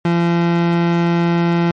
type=tone; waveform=30% pulse; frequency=170.7 Hz; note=F3; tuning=39 cents flat; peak=-10 dBFS; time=0.05-1.71 s; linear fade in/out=2 ms; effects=low-pass 3000 Hz 12 dB/octave + MP3 48 kbps